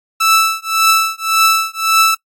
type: tone with tremolo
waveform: sawtooth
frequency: 1318.5 Hz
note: E6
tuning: in tune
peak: -3 dBFS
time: 0.2-2.15 s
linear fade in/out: 10 ms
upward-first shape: triangle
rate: 1.8 Hz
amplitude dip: 100%
effects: noise-tail reverb RT60 0.1 s tail -23 dB re dry + AAC 48 kbps